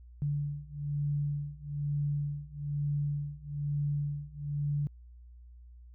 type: beating tone pair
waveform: sine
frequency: 144.5 / 145.6 Hz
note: D3 / D3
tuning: -28 / -15 cents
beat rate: 1.1 Hz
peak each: -34 / -33 dBFS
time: 0.22-4.87 s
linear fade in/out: 0 ms
effects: added 60 Hz sine -49 dBFS peak until 5.94 s